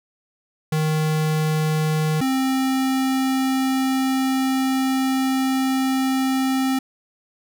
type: tone pair in turn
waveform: square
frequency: 155.56 / 263.9 Hz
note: D#3 / C4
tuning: 0 / +15 cents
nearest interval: major sixth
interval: 915 cents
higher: second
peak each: -19 / -19 dBFS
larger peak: neither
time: 0.72-2.21 / 2.21-6.79 s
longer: second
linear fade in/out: 5 ms
effects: none